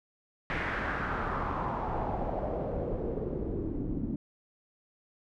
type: noise with low-pass filter sweep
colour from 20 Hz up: pink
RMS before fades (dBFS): -33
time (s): 0.5-4.16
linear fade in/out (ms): 0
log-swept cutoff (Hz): 2000 to 250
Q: 2.8
effects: none